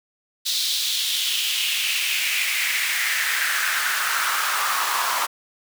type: noise with high-pass filter sweep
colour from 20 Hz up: pink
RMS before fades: -23 dBFS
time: 0.45-5.27 s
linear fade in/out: 20 ms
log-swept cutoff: 4100 to 1000 Hz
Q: 3.5
effects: none